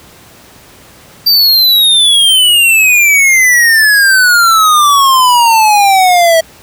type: exponential sweep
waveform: square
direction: down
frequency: 4699 to 644 Hz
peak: -5 dBFS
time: 1.26-6.41 s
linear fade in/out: 10 ms
effects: pink hiss -38 dBFS RMS until 6.62 s + high-pass 60 Hz 12 dB/octave